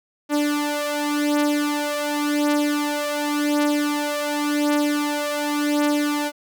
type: beating tone pair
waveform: sawtooth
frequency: 293.7 / 294.6 Hz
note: D4 / D4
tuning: 0 / +6 cents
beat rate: 0.9 Hz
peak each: -18 / -20 dBFS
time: 0.29-6.32 s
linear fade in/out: 50 ms
effects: none